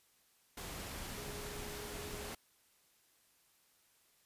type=tone in noise; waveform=sine; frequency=415.3 Hz; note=G#4; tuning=in tune; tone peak=-49 dBFS; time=1.17-2.3 s; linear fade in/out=5 ms; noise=pink; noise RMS=-45 dBFS; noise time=0.57-2.35 s; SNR=-7 dB; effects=white hiss -71 dBFS RMS until 4.25 s + resampled to 32000 Hz